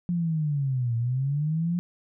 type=linear two-way sweep; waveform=sine; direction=down then up; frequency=177.6 to 114.5 to 177.6 Hz; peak=-23 dBFS; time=0.09-1.79 s; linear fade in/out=0 ms; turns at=0.96 s; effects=none